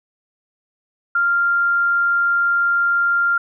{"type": "tone", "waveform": "sine", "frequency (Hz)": 1393, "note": "F6", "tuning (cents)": -5, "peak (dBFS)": -14, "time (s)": [1.15, 3.38], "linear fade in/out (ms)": 5, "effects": []}